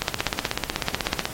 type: click train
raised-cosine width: 0.2 ms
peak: -4 dBFS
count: 21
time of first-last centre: 0.02-1.255 s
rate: 16.2 Hz
effects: pink hiss -37 dBFS RMS until 1.33 s + AAC 48 kbps